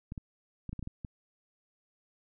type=clicks; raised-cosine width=5 ms; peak=-26 dBFS; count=8; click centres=0.121 / 0.178 / 0.693 / 0.73 / 0.793 / 0.827 / 0.874 / 1.048 s; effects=none